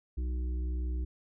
harmonic tone with a mistuned harmonic, 61.74 Hz, B1, in tune, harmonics 1 / 3 / 5 / 6, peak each -30 / -49 / -47 / -52 dBFS, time 0.17-1.05 s, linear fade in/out 10 ms, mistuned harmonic 1, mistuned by +20 cents, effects none

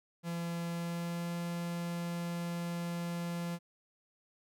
45% pulse tone with pitch glide, 170 to 171.78 Hz, F3 to F3, -46 to -28 cents, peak -35 dBFS, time 0.23-3.59 s, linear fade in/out 50 ms, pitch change +18 cents, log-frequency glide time 0.7-1.35 s, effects none

